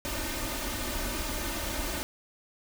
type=noise with comb filter; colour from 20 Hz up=pink; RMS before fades=-33 dBFS; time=0.05-2.03 s; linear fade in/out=0 ms; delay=3.3 ms; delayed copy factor=+0.9; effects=none